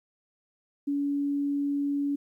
sine tone, 284.1 Hz, C#4, 43 cents sharp, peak -25 dBFS, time 0.87-2.16 s, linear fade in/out 10 ms, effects 11-bit

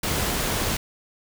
pink noise, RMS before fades -25 dBFS, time 0.03-0.77 s, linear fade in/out 5 ms, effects none

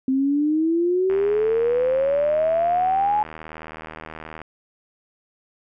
sine exponential sweep, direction up, 260 to 854 Hz, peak -17 dBFS, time 0.08-3.23 s, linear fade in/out 2 ms
click train, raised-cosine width 0.5 ms, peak -20 dBFS, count 263, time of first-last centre 1.1-4.416 s, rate 79 Hz
effects none

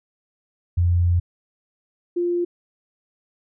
sine tone pair in turn, 87.31 / 349.2 Hz, F2 / F4, 0 / 0 cents, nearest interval 2 octaves, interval 2400 cents, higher second, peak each -15 / -19 dBFS, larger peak first, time 0.77-1.2 / 2.16-2.45 s, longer first, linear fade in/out 10 ms, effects none

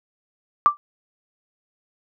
sine tone with exponential decay, 1174.7 Hz, D6, in tune, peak -6 dBFS, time 0.66-0.77 s, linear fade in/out 0 ms, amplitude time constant 22 ms, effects none

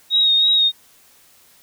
sine tone with vibrato, 3758 Hz, A#7, 13 cents sharp, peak -12 dBFS, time 0.1-0.72 s, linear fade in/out 50 ms, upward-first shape sine, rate 3.1 Hz, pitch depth 30 cents each way, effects white hiss -52 dBFS RMS until 1.62 s

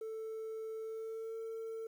sine tone with pitch glide, 442.1 to 449.8 Hz, A4 to A4, +8 to +38 cents, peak -37 dBFS, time 0.01-1.87 s, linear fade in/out 5 ms, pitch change +30 cents, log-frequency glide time 0.78-1.39 s, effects tanh soft clip ceiling -39 dBFS + 11-bit

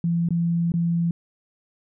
sine tone with dropouts, 169.5 Hz, E3, 49 cents sharp, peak -19 dBFS, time 0.04-1.11 s, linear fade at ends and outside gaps 2 ms, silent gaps 0.288-0.306 / 0.72-0.739 s, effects none

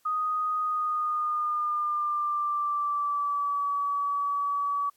sine tone with pitch glide, 1244.5 to 1141.2 Hz, D#6 to C#6, 0 to +50 cents, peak -25 dBFS, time 0.05-4.9 s, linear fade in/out 10 ms, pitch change -150 cents, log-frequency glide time 0.61-3.68 s, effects white hiss -67 dBFS RMS until 4.96 s + AAC 64 kbps

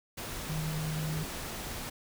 sine tone in noise, 155.56 Hz, D#3, in tune, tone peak -32 dBFS, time 0.49-1.24 s, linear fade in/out 10 ms, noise pink, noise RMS -39 dBFS, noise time 0.17-1.9 s, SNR +4 dB, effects none

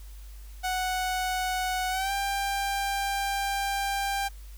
sawtooth tone with pitch glide, 740 to 793.1 Hz, F#5 to G5, 0 to +20 cents, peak -23 dBFS, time 0.63-4.29 s, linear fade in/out 20 ms, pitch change +120 cents, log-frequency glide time 1.9-2.12 s, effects added 50 Hz sine -41 dBFS peak until 4.57 s + white hiss -56 dBFS RMS until 4.57 s

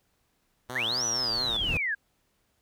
5% pulse tone with vibrato, 120 Hz, B2, 49 cents flat, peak -24 dBFS, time 0.69-1.57 s, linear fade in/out 5 ms, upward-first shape sine, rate 4.4 Hz, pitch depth 120 cents each way
sine linear two-way sweep, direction up then down, 1566 to 6000 to 1566 Hz, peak -26 dBFS, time 0.75-1.95 s, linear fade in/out 10 ms, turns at 1.05 s
brown noise with exponential growth, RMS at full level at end -27 dBFS, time 1.03-1.77 s, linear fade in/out 0 ms, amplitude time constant 160 ms
effects pink hiss -72 dBFS RMS until 2.61 s

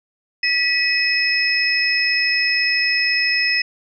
sine tone cluster, 1952 / 2534 / 5190 Hz, B6 / D#7 / E8, -21 / +31 / -28 cents, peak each -20 dBFS, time 0.43-3.62 s, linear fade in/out 5 ms, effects none

